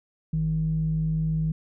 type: tone pair together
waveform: sine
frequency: 52.03 / 158 Hz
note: G#1 / D#3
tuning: +4 / +27 cents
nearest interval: octave + perfect fifth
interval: 1923 cents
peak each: -31 / -22 dBFS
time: 0.33-1.52 s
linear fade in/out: 5 ms
effects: tanh soft clip ceiling -16 dBFS